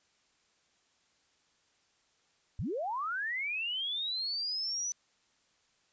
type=linear sweep; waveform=sine; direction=up; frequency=65.41 to 6000 Hz; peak=-32 dBFS; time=2.59-4.92 s; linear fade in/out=0 ms; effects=white hiss -71 dBFS RMS until 5.92 s + resampled to 16000 Hz